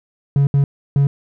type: tone bursts at uneven times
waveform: triangle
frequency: 140.3 Hz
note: C#3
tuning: 21 cents sharp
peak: -8 dBFS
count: 3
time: 0.36-0.47 / 0.54-0.64 / 0.96-1.07 s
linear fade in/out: 2 ms
effects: tanh soft clip ceiling -4 dBFS